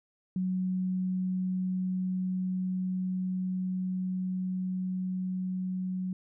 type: tone with level ramp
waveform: sine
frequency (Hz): 185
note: F#3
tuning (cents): 0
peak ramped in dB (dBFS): -27 to -30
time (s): 0.36-6.13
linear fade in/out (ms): 2
effects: none